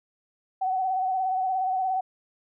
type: tone with vibrato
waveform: sine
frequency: 753 Hz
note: F#5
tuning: 30 cents sharp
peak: -23 dBFS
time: 0.61-2.01 s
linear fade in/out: 10 ms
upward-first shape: sine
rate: 17 Hz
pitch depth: 39 cents each way
effects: none